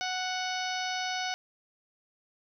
harmonic tone, 740 Hz, F#5, in tune, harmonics 1 / 2 / 3 / 4 / 5 / 6 / 7 / 8, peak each -34 / -37 / -39 / -40 / -41 / -42 / -42 / -43 dBFS, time 0.01-1.34 s, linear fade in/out 0 ms, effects 11-bit

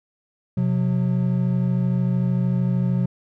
triangle tone pair together, 128.17 / 181.4 Hz, C3 / F#3, -35 / -34 cents, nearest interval tritone, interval 601 cents, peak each -19 dBFS, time 0.57-3.06 s, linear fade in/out 5 ms, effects none

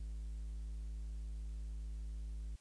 triangle tone, 53.4 Hz, G#1, 49 cents sharp, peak -39 dBFS, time 0-2.56 s, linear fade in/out 5 ms, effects white hiss -69 dBFS RMS until 2.6 s + resampled to 22050 Hz

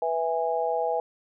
harmonic tone, 164.5 Hz, E3, 3 cents flat, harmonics 3 / 4 / 5, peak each -28 / -28 / -28 dBFS, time 0.02-1 s, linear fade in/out 2 ms, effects none

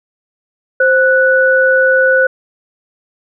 sine tone pair together, 523.3 / 1480.1 Hz, C5 / F#6, 0 / 0 cents, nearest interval octave + tritone, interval 1800 cents, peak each -10 dBFS, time 0.8-2.27 s, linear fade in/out 5 ms, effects none

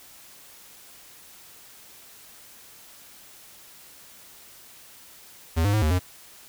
square tone with pitch steps, 81.8 / 101.8 / 107.3 / 77 / 90.6 Hz, E2 / G#2 / A2 / D#2 / F#2, -13 / -34 / -43 / -17 / -36 cents, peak -20 dBFS, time 5.56-5.995 s, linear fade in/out 20 ms, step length 87 ms, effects white hiss -49 dBFS RMS until 6.48 s

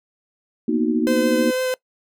sine chord, B major seventh, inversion third, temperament equal, 233.1 / 246.9 / 311.1 / 370 Hz, A#3 / B3 / D#4 / F#4, 0 / 0 / 0 / 0 cents, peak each -21 / -24 / -21 / -25 dBFS, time 0.68-1.51 s, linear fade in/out 5 ms
45% pulse tone with vibrato, 513 Hz, C5, 34 cents flat, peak -20 dBFS, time 1.07-1.74 s, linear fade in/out 0 ms, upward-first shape sine, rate 6 Hz, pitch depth 10 cents each way
effects noise-tail reverb RT60 0.1 s tail -22 dB re dry

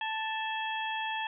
harmonic tone with a mistuned harmonic, 880 Hz, A5, in tune, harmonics 1 / 2 / 3 / 4, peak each -34 / -37 / -39 / -40 dBFS, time 0.01-1.27 s, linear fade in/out 2 ms, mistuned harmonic 4, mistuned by -120 cents, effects none

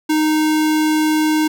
square tone, 309.4 Hz, D#4, 10 cents flat, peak -14 dBFS, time 0.09-1.48 s, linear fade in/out 10 ms, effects none

